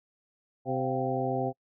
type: harmonic tone with a mistuned harmonic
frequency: 130 Hz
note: C3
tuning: 11 cents flat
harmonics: 1 / 2 / 3 / 4 / 5 / 6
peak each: -34 / -34 / -34 / -34 / -34 / -34 dBFS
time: 0.65-1.53 s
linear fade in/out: 50 ms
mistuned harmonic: 5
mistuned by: +97 cents
effects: noise-tail reverb RT60 0.1 s tail -26 dB re dry